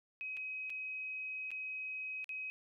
sine tone with dropouts, 2534 Hz, D#7, 31 cents sharp, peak -39 dBFS, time 0.21-2.5 s, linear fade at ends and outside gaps 0 ms, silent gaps 0.368-0.372 / 0.697-0.702 / 1.506-1.515 / 2.243-2.292 s, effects none

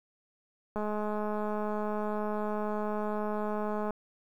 click train, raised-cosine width 1 ms, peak -21 dBFS, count 665, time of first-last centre 0.76-3.907 s, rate 211 Hz, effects 10-bit

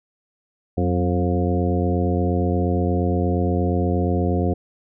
harmonic tone with a mistuned harmonic, 88.5 Hz, F2, 23 cents sharp, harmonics 1 / 2 / 3 / 4 / 5 / 6 / 8, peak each -21 / -24 / -26 / -27 / -28 / -29 / -30 dBFS, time 0.77-4.54 s, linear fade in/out 10 ms, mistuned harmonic 2, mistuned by +55 cents, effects none

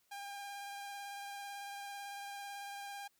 sawtooth tone with vibrato, 803 Hz, G5, 41 cents sharp, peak -40 dBFS, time 0.11-3.08 s, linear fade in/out 10 ms, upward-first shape sine, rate 18 Hz, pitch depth 15 cents each way, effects white hiss -75 dBFS RMS until 3.19 s

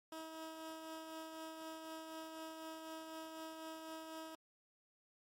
15% pulse tone with tremolo, 320 Hz, D#4, 49 cents sharp, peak -39 dBFS, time 0.12-4.35 s, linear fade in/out 2 ms, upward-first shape triangle, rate 4 Hz, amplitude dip 40%, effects MP3 64 kbps

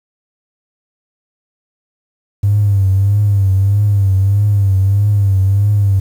triangle tone with vibrato, 99.5 Hz, G2, 26 cents sharp, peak -5 dBFS, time 2.43-6 s, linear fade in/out 10 ms, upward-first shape triangle, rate 1.6 Hz, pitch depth 86 cents each way, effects tanh soft clip ceiling -6 dBFS + 7-bit

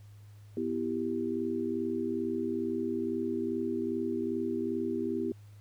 sine chord, E minor, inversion second, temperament equal, 246.9 / 329.6 / 392 Hz, B3 / E4 / G4, 0 / 0 / 0 cents, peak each -34 dBFS, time 0.57-5.32 s, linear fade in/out 2 ms, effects added 103 Hz sine -49 dBFS peak until 5.6 s + pink hiss -66 dBFS RMS until 5.6 s

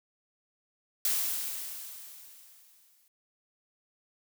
blue noise with exponential decay, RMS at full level -27 dBFS, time 1.05-3.08 s, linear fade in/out 1 ms, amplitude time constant 440 ms, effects none

